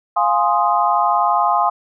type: chord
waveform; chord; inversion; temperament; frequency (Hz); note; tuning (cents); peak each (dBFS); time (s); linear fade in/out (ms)
sine; F minor seventh; none; equal; 698.5 / 830.6 / 1046.5 / 1244.5; F5 / Ab5 / C6 / Eb6; 0 / 0 / 0 / 0; -19 / -18 / -18 / -20; 0.16-1.7; 10
effects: none